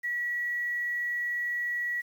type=tone with quantisation; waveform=sine; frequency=1931 Hz; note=B6; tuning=39 cents flat; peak=-28 dBFS; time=0.03-2.02 s; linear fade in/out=20 ms; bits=9; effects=none